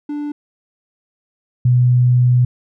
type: tone pair in turn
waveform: triangle / sine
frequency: 293.7 / 124.02 Hz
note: D4 / B2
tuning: 0 / +8 cents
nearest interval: octave + minor third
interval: 1492 cents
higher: first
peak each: -19 / -9 dBFS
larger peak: second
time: 0.09-0.32 / 1.65-2.45 s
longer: second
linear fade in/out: 5 ms
effects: none